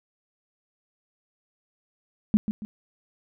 sine tone with echo, 212 Hz, G#3, 36 cents sharp, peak -14 dBFS, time 2.34-2.37 s, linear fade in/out 0 ms, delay 140 ms, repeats 2, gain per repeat -9 dB, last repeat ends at 2.65 s, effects none

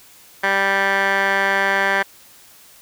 15% pulse tone with band-pass filter, 196 Hz, G3, in tune, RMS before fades -18 dBFS, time 0.43-2.03 s, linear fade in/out 10 ms, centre 1500 Hz, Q 3.4, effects white hiss -47 dBFS RMS until 2.81 s

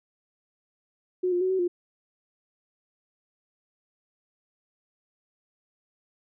sine tone with pitch steps, 365.2 / 353.8 / 372.5 / 377.4 / 352.6 Hz, F#4 / F4 / F#4 / F#4 / F4, -23 / +23 / +12 / +34 / +17 cents, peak -22 dBFS, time 1.23-1.68 s, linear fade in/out 10 ms, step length 90 ms, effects none

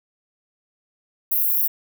white high-pass noise, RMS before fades -20 dBFS, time 1.31-1.68 s, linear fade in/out 10 ms, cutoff 12000 Hz, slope 48 dB/octave, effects none

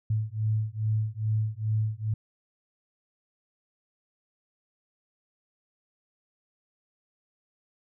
sine beating tone pair, 107.5 / 109.9 Hz, A2 / A2, -40 / -2 cents, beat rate 2.4 Hz, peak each -28 dBFS, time 0.1-2.14 s, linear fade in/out 5 ms, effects none

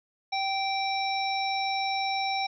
harmonic tone, 779 Hz, G5, 11 cents flat, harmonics 1 / 3 / 5 / 7, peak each -28 / -33 / -35 / -36 dBFS, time 0.32-2.47 s, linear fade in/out 10 ms, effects none

